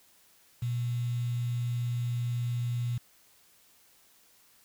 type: tone with quantisation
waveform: sine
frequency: 120.8 Hz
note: B2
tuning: 38 cents flat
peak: -28 dBFS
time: 0.62-2.98 s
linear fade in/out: 5 ms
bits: 8
effects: white hiss -62 dBFS RMS until 4.64 s